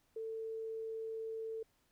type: tone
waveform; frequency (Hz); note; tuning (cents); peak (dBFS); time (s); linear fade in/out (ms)
sine; 446; A4; +23; -39; 0.16-1.63; 5
effects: pink hiss -75 dBFS RMS until 1.91 s